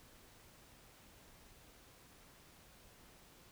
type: silence
effects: pink hiss -62 dBFS RMS until 3.51 s